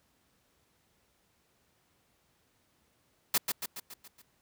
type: noise with echo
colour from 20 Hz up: white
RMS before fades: -26 dBFS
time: 3.34-3.38 s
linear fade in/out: 5 ms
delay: 140 ms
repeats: 6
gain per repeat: -5 dB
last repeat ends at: 4.22 s
effects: pink hiss -71 dBFS RMS until 4.41 s + high-pass 60 Hz 12 dB/octave